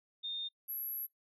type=tone pair in turn; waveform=sine; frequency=3648 / 11635 Hz; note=A#7 / F#9; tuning=-38 / -30 cents; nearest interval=octave + minor sixth; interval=2008 cents; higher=second; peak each=-36 / -36 dBFS; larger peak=neither; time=0.23-0.49 / 0.68-1.07 s; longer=second; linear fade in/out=20 ms; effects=noise-tail reverb RT60 0.1 s tail -19 dB re dry